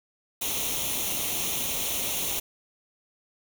white noise with comb filter, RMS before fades -29 dBFS, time 0.41-2.4 s, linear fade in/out 10 ms, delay 0.31 ms, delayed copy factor +0.7, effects none

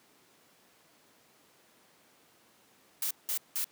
blue noise bursts, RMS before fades -32 dBFS, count 3, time 3.02-3.644 s, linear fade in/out 2 ms, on 88 ms, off 180 ms, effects pink hiss -63 dBFS RMS until 3.71 s + high-pass 200 Hz 12 dB/octave

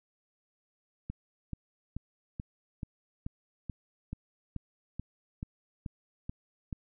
click train, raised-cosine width 5 ms, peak -24 dBFS, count 14, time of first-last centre 1.1-6.728 s, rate 2.31 Hz, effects none

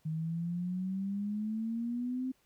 sine exponential sweep, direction up, 155.56 to 261.6 Hz, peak -32 dBFS, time 0.05-2.32 s, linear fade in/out 10 ms, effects pink hiss -71 dBFS RMS until 2.45 s

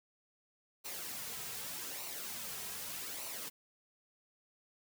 white noise with flanger, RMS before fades -43 dBFS, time 0.84-3.5 s, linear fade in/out 20 ms, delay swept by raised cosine 0.59 to 3.49 ms, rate 0.83 Hz, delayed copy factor -0.55, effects none

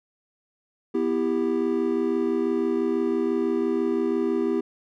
triangle chord, E minor, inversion second, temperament just, 247.2 / 329.6 / 395.6 Hz, B3 / E4 / G4, +2 / 0 / +16 cents, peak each -25 / -24 / -23 dBFS, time 0.94-4.61 s, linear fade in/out 10 ms, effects none

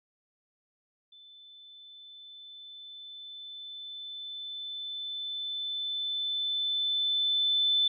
sine tone with level ramp, 3520 Hz, A7, in tune, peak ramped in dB -51 to -22 dBFS, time 1.12-7.88 s, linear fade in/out 5 ms, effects none

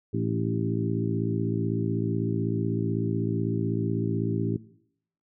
harmonic tone with a mistuned harmonic, 56 Hz, A1, 31 cents sharp, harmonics 2 / 3 / 4 / 5 / 6 / 7, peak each -29 / -31 / -32 / -33 / -34 / -34 dBFS, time 0.13-4.57 s, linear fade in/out 10 ms, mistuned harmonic 6, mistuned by -33 cents, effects noise-tail reverb RT60 0.7 s tail -19 dB re dry

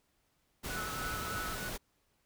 pink noise, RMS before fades -40 dBFS, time 0.63-1.78 s, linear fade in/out 20 ms
triangle tone with tremolo, 1480 Hz, F#6, in tune, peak -37 dBFS, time 0.7-1.69 s, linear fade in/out 2 ms, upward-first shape triangle, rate 3.3 Hz, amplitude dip 75%
triangle tone with vibrato, 1300 Hz, E6, 24 cents flat, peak -39 dBFS, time 0.76-1.55 s, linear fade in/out 5 ms, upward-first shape square, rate 11 Hz, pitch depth 24 cents each way
effects pink hiss -75 dBFS RMS until 2.25 s

